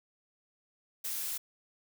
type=noise; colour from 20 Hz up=blue; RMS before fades=-36 dBFS; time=1.04-1.38 s; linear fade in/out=10 ms; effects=none